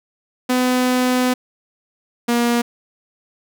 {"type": "tone pair in turn", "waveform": "sawtooth", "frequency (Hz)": [251.9, 237.8], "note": ["B3", "A#3"], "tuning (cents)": [34, 35], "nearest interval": "minor second", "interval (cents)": 99, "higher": "first", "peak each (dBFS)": -11, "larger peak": "neither", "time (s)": [[0.49, 1.34], [2.28, 2.62]], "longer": "first", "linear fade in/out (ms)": 10, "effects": []}